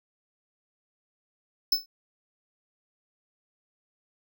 square tone with exponential decay, 5260 Hz, E8, 5 cents flat, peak -17 dBFS, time 1.72-1.86 s, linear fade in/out 5 ms, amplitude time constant 29 ms, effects none

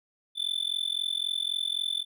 triangle tone with amplitude modulation, 3520 Hz, A7, in tune, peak -22 dBFS, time 0.35-2.05 s, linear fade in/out 50 ms, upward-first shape sine, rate 43.8 Hz, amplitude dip 100%, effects none

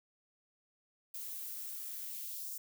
violet noise with high-pass filter sweep, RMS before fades -43 dBFS, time 1.14-2.58 s, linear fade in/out 5 ms, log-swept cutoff 200 to 6200 Hz, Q 1.4, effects none

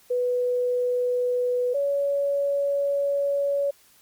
sine tone pair in turn, 493.9 / 563.6 Hz, B4 / C#5, 0 / +29 cents, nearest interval major second, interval 229 cents, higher second, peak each -21 dBFS, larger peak neither, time 0.1-1.74 / 1.74-3.71 s, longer second, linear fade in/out 10 ms, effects white hiss -57 dBFS RMS until 4.01 s + Opus 48 kbps

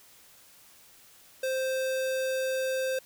square tone, 523.3 Hz, C5, in tune, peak -28 dBFS, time 1.43-2.99 s, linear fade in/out 5 ms, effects white hiss -56 dBFS RMS until 3.05 s

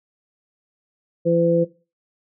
harmonic tone, 169.2 Hz, E3, 45 cents sharp, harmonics 1 / 2 / 3, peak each -21 / -22 / -17 dBFS, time 1.25-1.65 s, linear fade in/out 20 ms, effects noise-tail reverb RT60 0.3 s tail -17 dB re dry

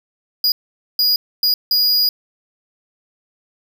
square tone bursts at uneven times, 4895 Hz, D#8, 29 cents flat, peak -13 dBFS, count 4, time 0.44-0.52 / 0.99-1.16 / 1.43-1.54 / 1.71-2.09 s, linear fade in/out 2 ms, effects none

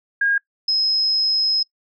sine tone pair in turn, 1627 / 5125 Hz, G#6 / E8, -36 / -50 cents, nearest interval octave + minor sixth, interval 1986 cents, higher second, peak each -15 / -16 dBFS, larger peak first, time 0.21-0.38 / 0.68-1.63 s, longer second, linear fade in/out 5 ms, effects noise-tail reverb RT60 0.1 s tail -23 dB re dry

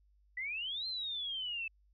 sine exponential two-way sweep, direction up then down, 1943 to 4186 to 2612 Hz, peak -36 dBFS, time 0.37-1.68 s, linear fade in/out 5 ms, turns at 0.87 s, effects added 50 Hz sine -65 dBFS peak until 1.93 s

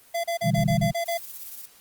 square tone bursts, 679 Hz, F5, 49 cents flat, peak -25 dBFS, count 8, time 0.14-1.178 s, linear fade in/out 10 ms, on 100 ms, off 34 ms
sine chord, E minor seventh, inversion second, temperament just, 123.61 / 148.33 / 164.81 / 197.78 Hz, B2 / D3 / E3 / G3, +2 / +18 / 0 / +16 cents, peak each -26 dBFS, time 0.42-0.93 s, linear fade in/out 50 ms
violet noise with tremolo, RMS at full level -36 dBFS, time 1.05-1.66 s, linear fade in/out 10 ms, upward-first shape triangle, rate 17 Hz, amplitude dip 65%
effects white hiss -54 dBFS RMS until 1.8 s + Opus 24 kbps

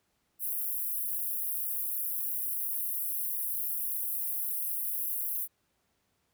pink high-pass noise, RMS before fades -33 dBFS, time 0.39-5.48 s, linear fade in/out 50 ms, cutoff 11000 Hz, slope 48 dB/octave, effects pink hiss -75 dBFS RMS until 6.33 s + high-pass 60 Hz 12 dB/octave

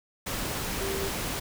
sine tone in noise, 390.4 Hz, G4, 7 cents flat, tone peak -32 dBFS, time 0.8-1.09 s, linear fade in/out 10 ms, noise pink, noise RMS -32 dBFS, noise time 0.26-1.4 s, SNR -3 dB, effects none

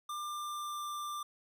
square tone with pitch glide, 1194 to 1185.1 Hz, D6 to D6, +28 to +15 cents, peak -38 dBFS, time 0.09-1.23 s, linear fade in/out 5 ms, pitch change -13 cents, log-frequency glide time 0.24-0.88 s, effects none

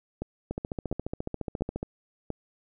two click trains, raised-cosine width 2 ms, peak -18 / -18 dBFS, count 20 / 4, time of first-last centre 0.51-1.829 / 0.22-2.303 s, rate 14.4 / 1.44 Hz, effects none

